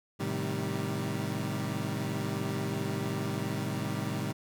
25% pulse chord, A half-diminished seventh, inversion none, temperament equal with one note detuned, 107.92 / 130.81 / 155.56 / 196 Hz, A2 / C3 / Eb3 / G3, -33 / 0 / 0 / 0 cents, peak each -33 dBFS, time 0.19-4.33 s, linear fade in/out 20 ms, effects none

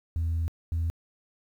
sine tone pair in turn, 82.41 / 82.75 Hz, E2 / E2, 0 / +7 cents, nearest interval unison, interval 7 cents, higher second, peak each -23 dBFS, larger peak neither, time 0.16-0.48 / 0.72-0.9 s, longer first, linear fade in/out 0 ms, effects tanh soft clip ceiling -23 dBFS + 10-bit

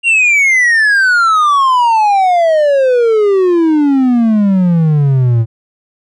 triangle exponential sweep, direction down, 2801 to 110.7 Hz, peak -5 dBFS, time 0.03-5.46 s, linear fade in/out 50 ms, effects resampled to 24000 Hz

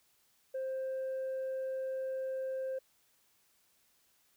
sine tone, 526 Hz, C5, 9 cents sharp, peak -32 dBFS, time 0.54-2.79 s, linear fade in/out 10 ms, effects tanh soft clip ceiling -33 dBFS + white hiss -71 dBFS RMS until 4.36 s

